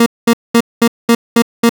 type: tone bursts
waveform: 30% pulse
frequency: 233.1 Hz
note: A#3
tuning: in tune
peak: -3 dBFS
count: 7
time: 0-1.694 s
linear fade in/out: 5 ms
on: 62 ms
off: 210 ms
effects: none